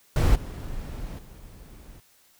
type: noise with level steps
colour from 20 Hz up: brown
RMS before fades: -19 / -35 / -45 dBFS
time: 0.16-2 s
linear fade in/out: 2 ms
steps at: 0.35 / 1.18 s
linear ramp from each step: 10 ms
effects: white hiss -60 dBFS RMS until 2.39 s